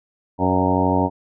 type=harmonic tone with a mistuned harmonic; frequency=92.5 Hz; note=F#2; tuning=in tune; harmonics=1 / 2 / 3 / 4 / 5 / 6 / 7 / 8 / 9 / 10; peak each=-24 / -24 / -21 / -27 / -27 / -27 / -27 / -27 / -27 / -23 dBFS; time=0.38-1.1 s; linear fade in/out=50 ms; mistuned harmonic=6; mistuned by=+32 cents; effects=none